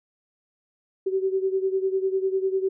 sine beating tone pair, 380 / 390 Hz, F#4 / G4, +46 / -9 cents, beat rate 10 Hz, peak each -23 / -27 dBFS, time 1.06-2.69 s, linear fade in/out 10 ms, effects none

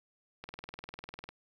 click train, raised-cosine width 0.3 ms, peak -27 dBFS, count 18, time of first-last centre 0.44-1.29 s, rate 20 Hz, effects 10-bit

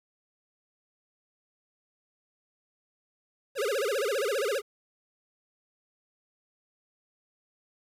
square tone with vibrato, 475 Hz, A#4, 33 cents sharp, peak -27 dBFS, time 3.55-4.62 s, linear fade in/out 50 ms, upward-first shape sine, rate 15 Hz, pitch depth 300 cents each way, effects resampled to 32000 Hz + 10-bit

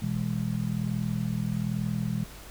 sine chord, E major, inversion second, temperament just, 123.61 / 164.81 / 206 Hz, B2 / E3 / G#3, +2 / 0 / -14 cents, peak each -31 dBFS, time 0.02-2.24 s, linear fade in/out 5 ms, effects added 50 Hz sine -46 dBFS peak until 2.5 s + pink hiss -47 dBFS RMS until 2.5 s

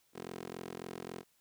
15% pulse tone with high-pass filter, 43.65 Hz, F1, in tune, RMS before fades -45 dBFS, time 0.13-1.24 s, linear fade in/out 50 ms, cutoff 290 Hz, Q 2.5, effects white hiss -72 dBFS RMS until 1.4 s

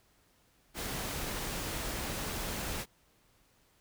pink noise, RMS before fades -37 dBFS, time 0.74-2.86 s, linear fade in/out 50 ms, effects pink hiss -68 dBFS RMS until 3.8 s

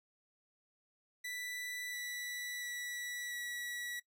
sawtooth tone with pitch steps, 1975.5 / 1963 / 1950.6 / 1938.2 Hz, B6 / B6 / B6 / B6, 0 / -11 / -22 / -33 cents, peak -37 dBFS, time 1.24-4 s, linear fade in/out 10 ms, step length 690 ms, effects noise-tail reverb RT60 0.1 s tail -18 dB re dry

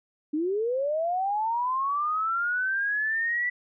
sine linear sweep, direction up, 289.9 to 1975.5 Hz, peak -24 dBFS, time 0.33-3.5 s, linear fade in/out 10 ms, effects none

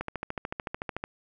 click train, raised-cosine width 0.5 ms, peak -17 dBFS, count 15, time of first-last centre 0.01-1.039 s, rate 13.6 Hz, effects none

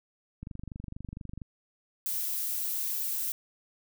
click train, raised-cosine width 5 ms, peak -27 dBFS, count 25, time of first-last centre 0.43-1.418 s, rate 24.3 Hz
violet noise, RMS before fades -32 dBFS, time 2.06-3.32 s, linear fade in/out 0 ms
effects none

